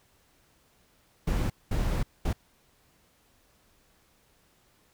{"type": "noise bursts at uneven times", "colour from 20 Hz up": "brown", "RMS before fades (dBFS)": -27, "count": 3, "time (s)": [[1.27, 1.5], [1.71, 2.03], [2.25, 2.33]], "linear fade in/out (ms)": 5, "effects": ["pink hiss -65 dBFS RMS until 4.93 s"]}